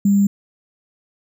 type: tone with sample-and-hold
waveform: sine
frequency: 200 Hz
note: G3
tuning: 35 cents sharp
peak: -11 dBFS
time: 0.05-0.27 s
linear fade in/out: 5 ms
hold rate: 7350 Hz
effects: none